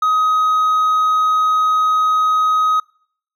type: tone with hard clipping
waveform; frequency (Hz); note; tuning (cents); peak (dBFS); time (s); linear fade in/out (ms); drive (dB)
sine; 1260; D#6; +21; -13; 0.02-2.8; 5; 2
effects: noise-tail reverb RT60 0.6 s tail -26 dB re dry